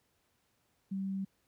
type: tone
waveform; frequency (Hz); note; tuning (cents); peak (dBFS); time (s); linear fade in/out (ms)
sine; 193.4; G3; -23; -33; 0.91-1.25; 10
effects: pink hiss -75 dBFS RMS until 1.47 s + high-pass 60 Hz 12 dB/octave